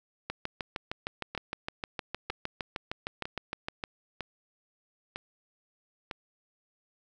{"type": "two click trains", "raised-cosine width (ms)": 0.3, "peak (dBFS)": [-20, -17], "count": [6, 24], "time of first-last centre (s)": [[1.35, 6.112], [0.3, 3.838]], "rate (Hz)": [1.05, 6.5], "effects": []}